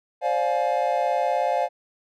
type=chord; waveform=triangle; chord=D half-diminished seventh; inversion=third; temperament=just; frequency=528.6 / 587.3 / 704.8 / 845.8 Hz; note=C5 / D5 / F5 / Ab5; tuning=+18 / 0 / +16 / +31 cents; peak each=-25 / -25 / -22 / -25 dBFS; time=0.21-1.69 s; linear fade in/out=50 ms; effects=none